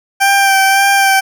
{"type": "tone with vibrato", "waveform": "20% pulse", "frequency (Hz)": 784, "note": "G5", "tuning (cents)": 0, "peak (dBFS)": -3, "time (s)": [0.2, 1.21], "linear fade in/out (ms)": 20, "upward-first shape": "sine", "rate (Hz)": 1.8, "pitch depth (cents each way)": 21, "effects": []}